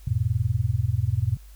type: chord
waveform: sine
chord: E major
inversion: none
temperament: just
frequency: 82.41 / 103.01 / 123.61 Hz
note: E2 / G#2 / B2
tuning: 0 / -14 / +2 cents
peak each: -28 / -24 / -25 dBFS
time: 0.07-1.37 s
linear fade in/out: 5 ms
effects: added 50 Hz sine -43 dBFS peak until 1.55 s + white hiss -57 dBFS RMS until 1.55 s